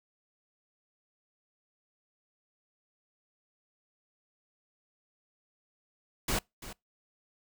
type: noise with echo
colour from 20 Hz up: pink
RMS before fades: -30 dBFS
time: 6.28-6.39 s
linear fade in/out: 5 ms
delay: 340 ms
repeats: 1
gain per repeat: -14 dB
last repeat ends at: 6.73 s
effects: noise-tail reverb RT60 0.2 s tail -26 dB re dry